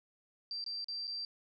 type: tone with dropouts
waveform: sine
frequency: 4699 Hz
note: D8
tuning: in tune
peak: -37 dBFS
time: 0.51-1.25 s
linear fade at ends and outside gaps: 1 ms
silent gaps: 0.641-0.663 / 0.844-0.884 / 1.071-1.077 s
effects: none